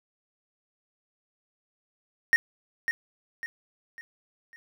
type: tone with echo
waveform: triangle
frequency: 1858 Hz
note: A#6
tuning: 6 cents flat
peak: -14 dBFS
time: 2.33-2.36 s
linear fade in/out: 0 ms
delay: 550 ms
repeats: 4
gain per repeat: -8 dB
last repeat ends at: 4.56 s
effects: none